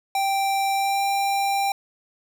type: tone with pitch glide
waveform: square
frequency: 784 to 791.7 Hz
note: G5 to G5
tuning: 0 to +17 cents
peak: -21 dBFS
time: 0.15-1.72 s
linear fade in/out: 2 ms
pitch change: +17 cents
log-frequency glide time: 0.74-1.03 s
effects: none